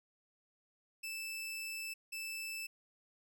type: tone bursts at uneven times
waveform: sawtooth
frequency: 2637 Hz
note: E7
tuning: in tune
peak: -37 dBFS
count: 2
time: 1.03-1.94 / 2.12-2.67 s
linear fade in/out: 10 ms
effects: none